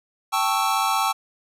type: chord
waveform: square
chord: A dominant seventh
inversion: third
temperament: equal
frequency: 784 / 880 / 1108.7 / 1318.5 Hz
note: G5 / A5 / C#6 / E6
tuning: 0 / 0 / 0 / 0 cents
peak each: -26 dBFS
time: 0.32-1.13 s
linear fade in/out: 20 ms
effects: resampled to 32000 Hz